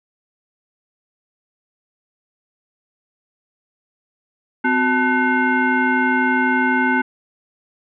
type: tone with frequency modulation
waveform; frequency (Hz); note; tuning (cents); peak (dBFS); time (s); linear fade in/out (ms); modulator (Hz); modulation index
sine; 880; A5; 0; -14; 4.64-7.02; 10; 624; 1.6
effects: none